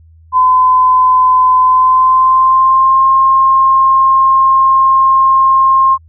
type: tone with pitch glide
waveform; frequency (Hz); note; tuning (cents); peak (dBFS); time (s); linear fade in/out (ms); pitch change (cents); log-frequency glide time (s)
sine; 1019 to 1064.7; C6 to C6; -46 to +30; -5; 0.32-5.98; 50; +76; 1.59-3.07
effects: added 81 Hz sine -39 dBFS peak until 6.08 s